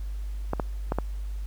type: clicks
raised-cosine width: 1 ms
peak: -12 dBFS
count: 4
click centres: 0.534 / 0.598 / 0.921 / 0.986 s
effects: added 50 Hz sine -30 dBFS peak until 1.46 s + pink hiss -56 dBFS RMS until 1.46 s